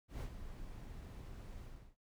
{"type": "noise with ADSR envelope", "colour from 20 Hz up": "brown", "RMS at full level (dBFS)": -40, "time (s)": [0.08, 1.96], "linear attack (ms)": 130, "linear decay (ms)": 81, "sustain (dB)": -9, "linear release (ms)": 330, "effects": ["noise-tail reverb RT60 0.1 s tail -17 dB re dry"]}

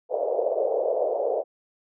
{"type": "band-pass noise", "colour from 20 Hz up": "white", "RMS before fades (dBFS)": -25, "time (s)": [0.09, 1.44], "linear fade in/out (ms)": 50, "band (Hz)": [440, 650], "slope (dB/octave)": 48, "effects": []}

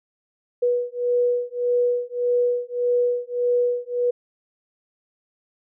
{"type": "beating tone pair", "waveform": "sine", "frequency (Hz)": [486.8, 488.5], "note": ["B4", "B4"], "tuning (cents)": [-25, -19], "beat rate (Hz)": 1.7, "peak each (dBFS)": -22, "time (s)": [0.62, 4.11], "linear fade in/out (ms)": 10, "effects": []}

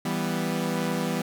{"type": "chord", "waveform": "sawtooth", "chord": "E minor", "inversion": "none", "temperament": "equal", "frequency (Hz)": [164.81, 196, 246.9], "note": ["E3", "G3", "B3"], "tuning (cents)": [0, 0, 0], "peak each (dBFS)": -26, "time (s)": [0.05, 1.22], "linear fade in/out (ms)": 5, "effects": []}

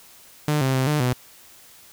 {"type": "tone with pitch steps", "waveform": "sawtooth", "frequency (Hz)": [150, 132.5, 130.8, 150.3, 125.3], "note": ["D3", "C3", "C3", "D3", "B2"], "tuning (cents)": [37, 22, 0, 40, 25], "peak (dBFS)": -15, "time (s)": [0.48, 1.13], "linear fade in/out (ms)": 2, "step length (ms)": 130, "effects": ["white hiss -49 dBFS RMS until 1.92 s"]}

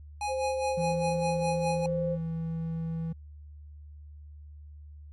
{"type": "tone with tremolo", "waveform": "square", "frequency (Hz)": 830.6, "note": "G#5", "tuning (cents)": 0, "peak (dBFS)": -29, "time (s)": [0.21, 1.86], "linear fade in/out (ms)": 2, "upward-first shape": "sine", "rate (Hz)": 4.9, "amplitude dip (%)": 75}
{"type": "tone", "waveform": "sine", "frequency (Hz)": 523, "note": "C5", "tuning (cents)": -1, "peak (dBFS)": -28, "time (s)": [0.27, 2.18], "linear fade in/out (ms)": 50}
{"type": "tone with pitch glide", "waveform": "triangle", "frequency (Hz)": [164.81, 163.67], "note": ["E3", "E3"], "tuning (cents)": [0, -12], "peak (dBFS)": -28, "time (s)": [0.77, 3.13], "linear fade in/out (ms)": 10, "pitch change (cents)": -12, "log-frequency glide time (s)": [1.29, 1.38]}
{"effects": ["added 74 Hz sine -44 dBFS peak until 5.12 s", "MP3 48 kbps"]}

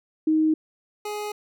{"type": "tone pair in turn", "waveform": ["sine", "25% pulse"], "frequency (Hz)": [313.3, 418.2], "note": ["D#4", "G#4"], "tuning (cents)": [12, 12], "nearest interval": "perfect fourth", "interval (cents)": 500, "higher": "second", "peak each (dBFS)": [-17, -25], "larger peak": "first", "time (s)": [[0.27, 0.54], [1.05, 1.32]], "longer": "neither", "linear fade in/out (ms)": 5, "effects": []}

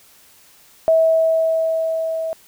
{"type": "tone with level ramp", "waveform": "sine", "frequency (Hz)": 648, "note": "E5", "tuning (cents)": -30, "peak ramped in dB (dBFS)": [-10, -21], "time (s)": [0.88, 2.33], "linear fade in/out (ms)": 0, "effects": ["white hiss -50 dBFS RMS until 2.47 s"]}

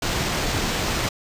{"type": "noise with sample-and-hold", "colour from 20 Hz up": "pink", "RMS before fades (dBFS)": -24, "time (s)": [0.02, 1.09], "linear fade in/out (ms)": 5, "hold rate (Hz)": 11025, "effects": ["resampled to 32000 Hz"]}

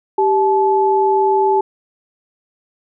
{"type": "tone pair together", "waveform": "sine", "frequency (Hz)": [390.8, 864], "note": ["G4", "A5"], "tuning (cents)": [-5, -32], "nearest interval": "octave + major second", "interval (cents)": 1373, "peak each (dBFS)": -14, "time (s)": [0.18, 1.61], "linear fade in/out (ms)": 5, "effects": []}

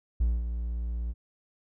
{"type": "tone with ADSR envelope", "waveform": "triangle", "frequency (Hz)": 58.27, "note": "A#1", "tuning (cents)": 0, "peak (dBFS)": -18, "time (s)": [0.2, 1.14], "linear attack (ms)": 10, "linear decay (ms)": 210, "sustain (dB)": -9, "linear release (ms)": 37, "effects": ["tanh soft clip ceiling -15 dBFS"]}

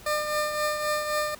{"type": "tone with tremolo", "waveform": "20% pulse", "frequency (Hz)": 602, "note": "D5", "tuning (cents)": 43, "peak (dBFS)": -18, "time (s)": [0.06, 1.35], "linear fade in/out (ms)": 5, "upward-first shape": "triangle", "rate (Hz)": 3.8, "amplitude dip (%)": 55, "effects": ["pink hiss -48 dBFS RMS until 1.39 s"]}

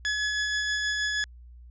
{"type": "tone with tremolo", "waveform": "sawtooth", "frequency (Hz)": 1698, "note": "G#6", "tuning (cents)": 38, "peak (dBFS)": -21, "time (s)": [0.05, 1.24], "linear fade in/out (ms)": 0, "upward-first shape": "sine", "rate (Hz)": 6.3, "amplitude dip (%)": 25, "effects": ["added 60 Hz sine -45 dBFS peak until 1.7 s", "resampled to 16000 Hz"]}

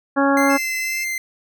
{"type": "harmonic tone", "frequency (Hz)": 277.2, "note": "C#4", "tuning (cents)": 0, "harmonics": [1, 2, 3, 4, 5, 6], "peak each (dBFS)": [-17, -20, -22, -23, -24, -25], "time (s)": [0.16, 0.58], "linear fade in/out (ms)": 20}
{"type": "tone with vibrato", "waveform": "45% pulse", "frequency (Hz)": 2073, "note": "C7", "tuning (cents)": -17, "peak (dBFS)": -22, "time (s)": [0.37, 1.18], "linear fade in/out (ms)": 2, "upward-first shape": "triangle", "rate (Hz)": 1.9, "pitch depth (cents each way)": 21}
{"type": "tone", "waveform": "25% pulse", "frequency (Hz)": 2637, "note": "E7", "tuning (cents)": 0, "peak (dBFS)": -25, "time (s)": [0.49, 1.05], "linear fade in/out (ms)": 20}
{"effects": []}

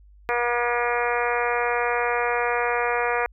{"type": "harmonic tone", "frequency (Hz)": 240.1, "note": "B3", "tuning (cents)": -49, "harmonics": [2, 3, 4, 5, 6, 7, 8, 9, 10], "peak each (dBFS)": [-26, -28, -29, -30, -31, -31, -32, -33, -33], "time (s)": [0.29, 3.26], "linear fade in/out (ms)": 0, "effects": ["added 50 Hz sine -48 dBFS peak until 3.32 s"]}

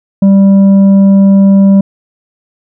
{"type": "tone with tanh clipping", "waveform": "triangle", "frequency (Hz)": 196, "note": "G3", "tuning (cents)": 0, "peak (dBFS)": -3, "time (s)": [0.22, 1.81], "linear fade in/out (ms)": 5, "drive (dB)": 10, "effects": []}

